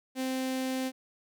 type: tone with notch filter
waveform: sawtooth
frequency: 260.4 Hz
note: C4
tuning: 8 cents flat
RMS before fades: -32 dBFS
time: 0.15-0.92 s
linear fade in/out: 50 ms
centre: 1200 Hz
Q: 1.7
effects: none